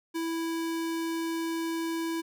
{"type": "tone", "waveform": "square", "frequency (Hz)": 329.6, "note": "E4", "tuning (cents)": 0, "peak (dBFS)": -30, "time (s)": [0.14, 2.22], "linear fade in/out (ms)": 20, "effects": []}